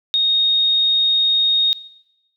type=tone; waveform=sine; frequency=3721 Hz; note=A#7; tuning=4 cents flat; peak=-13 dBFS; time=0.14-1.73 s; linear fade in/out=0 ms; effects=noise-tail reverb RT60 0.9 s tail -19 dB re dry